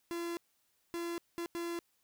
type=tone bursts at uneven times; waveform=45% pulse; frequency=341.1 Hz; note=F4; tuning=41 cents flat; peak=-36 dBFS; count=4; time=0.11-0.37 / 0.94-1.18 / 1.38-1.46 / 1.55-1.79 s; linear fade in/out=0 ms; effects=white hiss -75 dBFS RMS until 2.03 s